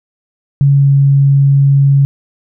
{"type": "tone with pitch glide", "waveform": "sine", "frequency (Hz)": [140.1, 139.05], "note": ["C#3", "C#3"], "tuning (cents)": [19, 6], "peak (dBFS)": -5, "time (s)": [0.61, 2.05], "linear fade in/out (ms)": 0, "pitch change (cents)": -13, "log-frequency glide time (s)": [0.72, 0.89], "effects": []}